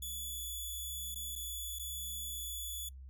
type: tone with dropouts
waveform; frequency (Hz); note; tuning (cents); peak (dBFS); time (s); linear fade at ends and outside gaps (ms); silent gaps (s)
5% pulse; 3433; A7; -43; -32; 0.02-2.89; 5; 1.146-1.156 / 1.355-1.359 / 1.788-1.794
effects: noise-tail reverb RT60 0.1 s tail -22 dB re dry + added 66 Hz sine -47 dBFS peak until 3.09 s